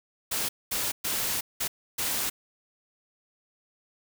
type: noise bursts at uneven times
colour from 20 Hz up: white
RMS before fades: -29 dBFS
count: 5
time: 0.31-0.49 / 0.71-0.92 / 1.04-1.41 / 1.6-1.68 / 1.98-2.3 s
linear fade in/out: 10 ms
effects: none